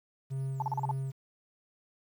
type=tone with tremolo; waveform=triangle; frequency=134.3 Hz; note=C3; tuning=46 cents sharp; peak=-29 dBFS; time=0.3-1.12 s; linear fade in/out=20 ms; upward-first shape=sine; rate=1.9 Hz; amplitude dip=45%
type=tone bursts; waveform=sine; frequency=872 Hz; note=A5; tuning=16 cents flat; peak=-28 dBFS; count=6; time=0.6-0.912 s; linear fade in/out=2 ms; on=22 ms; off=36 ms
effects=10-bit